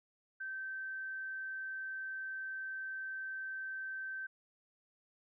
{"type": "tone", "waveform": "sine", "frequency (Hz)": 1550, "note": "G6", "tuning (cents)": -20, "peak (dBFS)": -39, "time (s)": [0.4, 4.27], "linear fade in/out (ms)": 10, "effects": []}